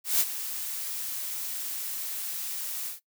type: noise with ADSR envelope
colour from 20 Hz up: blue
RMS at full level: -22 dBFS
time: 0.04-3 s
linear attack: 160 ms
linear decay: 45 ms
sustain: -12 dB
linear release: 130 ms
effects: noise-tail reverb RT60 0.1 s tail -18 dB re dry